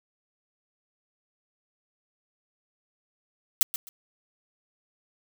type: noise with echo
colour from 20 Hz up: blue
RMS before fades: -18 dBFS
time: 3.61-3.63 s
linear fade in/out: 0 ms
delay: 130 ms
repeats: 2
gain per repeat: -13 dB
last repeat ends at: 3.89 s
effects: none